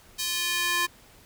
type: tone with high-pass filter sweep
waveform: square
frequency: 349.1 Hz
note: F4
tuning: 1 cent flat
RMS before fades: -27 dBFS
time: 0.18-0.87 s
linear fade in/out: 20 ms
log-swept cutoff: 4100 to 1300 Hz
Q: 1.1
effects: pink hiss -54 dBFS RMS until 1.25 s